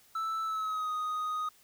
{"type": "tone with pitch glide", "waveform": "triangle", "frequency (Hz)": [1318.5, 1245.9], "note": ["E6", "D#6"], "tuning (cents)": [0, 2], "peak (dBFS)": -29, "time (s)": [0.15, 1.49], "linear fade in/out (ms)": 5, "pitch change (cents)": -98, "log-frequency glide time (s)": [0.44, 0.91], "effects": ["white hiss -62 dBFS RMS until 1.63 s"]}